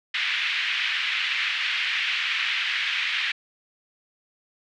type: band-pass noise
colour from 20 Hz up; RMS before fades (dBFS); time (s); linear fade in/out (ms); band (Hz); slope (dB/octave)
pink; -26; 0.14-3.32; 5; 1900 to 3200; 24
effects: none